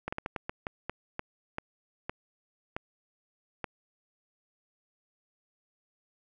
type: slowing click train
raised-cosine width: 0.5 ms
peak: -18 dBFS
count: 13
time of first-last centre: 0.08-3.643 s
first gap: 45 ms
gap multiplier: 1.31
effects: none